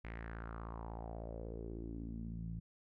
sawtooth tone with low-pass filter sweep, 56.4 Hz, A1, 44 cents sharp, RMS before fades -45 dBFS, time 0.04-2.6 s, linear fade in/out 10 ms, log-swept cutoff 2200 to 150 Hz, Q 4.1, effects none

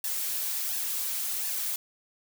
blue noise with flanger, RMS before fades -31 dBFS, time 0.04-1.76 s, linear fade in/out 2 ms, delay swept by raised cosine 1.1 to 5.3 ms, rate 1.4 Hz, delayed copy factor +0.6, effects none

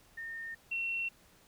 sine tone pair in turn, 1825 / 2719 Hz, A#6 / F7, -37 / -47 cents, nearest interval perfect fifth, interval 690 cents, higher second, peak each -39 / -32 dBFS, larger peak second, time 0.17-0.55 / 0.71-1.09 s, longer neither, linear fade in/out 10 ms, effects pink hiss -63 dBFS RMS until 1.47 s

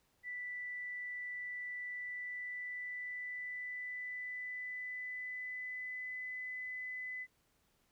sine tone with pitch glide, 1975.5 to 2008 Hz, B6 to B6, 0 to +28 cents, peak -40 dBFS, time 0.23-7.27 s, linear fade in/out 50 ms, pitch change +28 cents, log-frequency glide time 1.84-6.17 s, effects pink hiss -75 dBFS RMS until 7.91 s

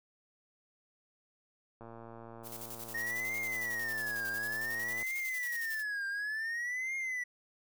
click train, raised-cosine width 1 ms, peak -35 dBFS, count 371, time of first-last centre 1.81-5.027 s, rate 115 Hz
blue noise with tremolo, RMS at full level -44 dBFS, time 2.43-5.84 s, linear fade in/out 50 ms, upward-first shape square, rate 11 Hz, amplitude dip 55%
triangle tone with vibrato, 1842 Hz, A#6, 21 cents flat, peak -32 dBFS, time 2.94-7.24 s, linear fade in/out 10 ms, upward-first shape triangle, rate 0.56 Hz, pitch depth 260 cents each way
effects none

